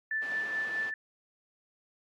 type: tone with tremolo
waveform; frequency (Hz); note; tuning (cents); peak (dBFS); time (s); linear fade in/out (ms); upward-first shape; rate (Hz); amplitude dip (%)
sine; 1760; A6; 0; -28; 0.11-0.94; 2; triangle; 4.7; 50
type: band-pass noise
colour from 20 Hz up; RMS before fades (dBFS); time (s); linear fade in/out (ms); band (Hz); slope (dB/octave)
pink; -47; 0.21-0.91; 20; 340 to 3100; 12
effects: AAC 64 kbps